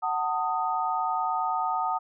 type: chord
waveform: sine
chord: D# diminished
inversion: first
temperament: just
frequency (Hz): 746.7 / 896 / 1244.5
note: F#5 / A5 / D#6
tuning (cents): +16 / +31 / 0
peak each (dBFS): -29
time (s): 0.02-1.99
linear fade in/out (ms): 20
effects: none